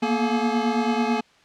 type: tone cluster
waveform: square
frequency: 231.2 / 240.3 / 428.9 / 848 Hz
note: A#3 / B3 / A4 / G#5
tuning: -14 / -47 / -44 / +36 cents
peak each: -25 / -26 / -29 / -28 dBFS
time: 0.02-1.21 s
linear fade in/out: 10 ms
effects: white hiss -56 dBFS RMS until 1.44 s + low-pass 4000 Hz 12 dB/octave